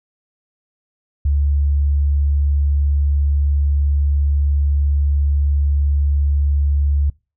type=tone; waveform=sine; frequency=71.5 Hz; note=D2; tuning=46 cents flat; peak=-13 dBFS; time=1.25-7.1 s; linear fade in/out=5 ms; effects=noise-tail reverb RT60 0.3 s tail -25 dB re dry